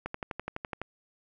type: click train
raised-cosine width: 0.5 ms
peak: -19 dBFS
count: 10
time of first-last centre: 0.06-0.816 s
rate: 11.9 Hz
effects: none